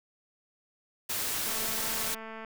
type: noise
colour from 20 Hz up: white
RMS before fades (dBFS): -32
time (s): 1.09-2.15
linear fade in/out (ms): 10
type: click train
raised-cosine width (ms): 0.5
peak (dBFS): -28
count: 218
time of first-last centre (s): 1.47-2.447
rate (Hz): 222
effects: none